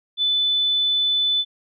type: tone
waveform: sine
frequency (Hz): 3500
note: A7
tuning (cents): -10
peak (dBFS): -17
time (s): 0.17-1.45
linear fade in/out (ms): 50
effects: none